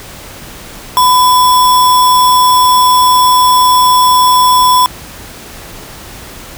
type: tone with sample-and-hold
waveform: sine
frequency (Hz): 1002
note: B5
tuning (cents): +25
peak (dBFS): -4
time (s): 0.97-4.86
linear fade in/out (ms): 0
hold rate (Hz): 4410
effects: pink hiss -30 dBFS RMS until 6.57 s